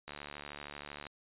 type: click train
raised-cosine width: 0.3 ms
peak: -27 dBFS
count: 73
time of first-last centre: 0.08-1.068 s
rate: 72.9 Hz
effects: resampled to 8000 Hz